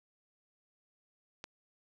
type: click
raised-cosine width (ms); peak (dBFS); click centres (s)
0.2; -25; 1.441
effects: none